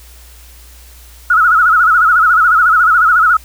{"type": "tone with vibrato", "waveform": "sine", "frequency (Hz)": 1364, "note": "F6", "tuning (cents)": -41, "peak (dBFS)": -6, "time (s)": [1.3, 3.37], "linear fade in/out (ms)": 5, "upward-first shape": "sine", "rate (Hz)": 14, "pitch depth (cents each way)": 130, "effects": ["added 60 Hz sine -37 dBFS peak until 3.44 s", "white hiss -42 dBFS RMS until 3.44 s"]}